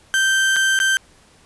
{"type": "tone with dropouts", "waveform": "35% pulse", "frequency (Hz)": 1561, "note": "G6", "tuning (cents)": -8, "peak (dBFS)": -13, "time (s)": [0.14, 0.97], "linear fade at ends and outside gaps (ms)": 0, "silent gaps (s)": [[0.561, 0.565], [0.79, 0.801]], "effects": ["pink hiss -52 dBFS RMS until 1.45 s", "resampled to 24000 Hz"]}